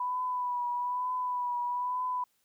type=tone with vibrato; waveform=sine; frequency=987.8 Hz; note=B5; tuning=in tune; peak=-29 dBFS; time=0-2.24 s; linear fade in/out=5 ms; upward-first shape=triangle; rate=1.1 Hz; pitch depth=36 cents each way; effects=white hiss -73 dBFS RMS until 2.44 s